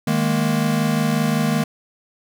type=chord; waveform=square; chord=D# suspended fourth; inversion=none; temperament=equal; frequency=155.56 / 207.7 / 233.1 Hz; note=D#3 / G#3 / A#3; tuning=0 / 0 / 0 cents; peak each=-22 / -23 / -22 dBFS; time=0.07-1.64 s; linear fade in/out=5 ms; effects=none